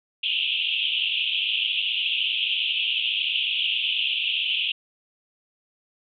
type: band-pass noise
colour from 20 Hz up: pink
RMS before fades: -25 dBFS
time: 0.23-4.72 s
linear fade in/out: 5 ms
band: 2600 to 3400 Hz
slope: 96 dB/octave
effects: none